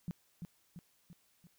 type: tone with echo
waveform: sine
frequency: 172.1 Hz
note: F3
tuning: 25 cents flat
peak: -35 dBFS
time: 0.08-0.11 s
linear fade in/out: 0 ms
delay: 340 ms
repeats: 4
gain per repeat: -5 dB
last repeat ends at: 1.47 s
effects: white hiss -72 dBFS RMS until 1.58 s